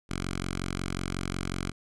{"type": "tone with notch filter", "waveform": "5% pulse", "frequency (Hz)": 45.5, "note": "F#1", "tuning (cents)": -28, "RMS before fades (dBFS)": -33, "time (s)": [0.09, 1.72], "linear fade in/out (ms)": 20, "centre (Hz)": 520, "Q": 0.86, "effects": ["resampled to 24000 Hz"]}